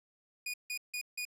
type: tone bursts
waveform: sawtooth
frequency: 2458 Hz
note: D#7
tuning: 22 cents flat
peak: -32 dBFS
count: 4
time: 0.46-1.252 s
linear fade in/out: 5 ms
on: 78 ms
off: 160 ms
effects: resampled to 32000 Hz